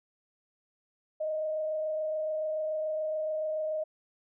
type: tone with frequency modulation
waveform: sine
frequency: 622.3 Hz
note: D#5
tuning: in tune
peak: -29 dBFS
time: 1.2-3.84 s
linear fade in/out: 10 ms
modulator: 27 Hz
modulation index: 0.34
effects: none